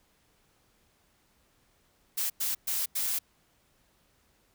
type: noise bursts at uneven times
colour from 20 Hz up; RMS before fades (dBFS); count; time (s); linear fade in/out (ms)
blue; -30; 4; 2.17-2.3 / 2.4-2.55 / 2.67-2.86 / 2.95-3.19; 10
effects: pink hiss -68 dBFS RMS until 4.54 s